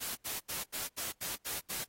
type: noise bursts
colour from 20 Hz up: white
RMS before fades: -38 dBFS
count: 8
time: 0-1.847 s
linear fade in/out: 20 ms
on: 160 ms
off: 81 ms
effects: pink hiss -75 dBFS RMS until 1.88 s + AAC 48 kbps